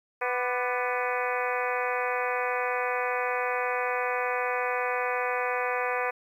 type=harmonic tone with a mistuned harmonic; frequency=248.6 Hz; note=B3; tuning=12 cents sharp; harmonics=2 / 3 / 4 / 5 / 6 / 7 / 8 / 9 / 10; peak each=-31 / -33 / -34 / -35 / -36 / -36 / -37 / -38 / -38 dBFS; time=0.21-6.11 s; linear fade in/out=10 ms; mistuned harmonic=5; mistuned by=-68 cents; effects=10-bit